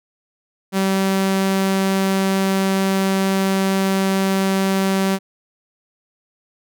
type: tone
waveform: sawtooth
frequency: 192.7 Hz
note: G3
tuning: 29 cents flat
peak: -12 dBFS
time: 0.72-5.19 s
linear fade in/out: 50 ms
effects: none